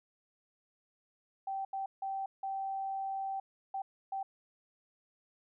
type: tone bursts at uneven times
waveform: sine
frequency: 777 Hz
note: G5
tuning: 16 cents flat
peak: -34 dBFS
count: 6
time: 1.47-1.65 / 1.73-1.86 / 2.02-2.26 / 2.43-3.4 / 3.74-3.82 / 4.12-4.23 s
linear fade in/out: 5 ms
effects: none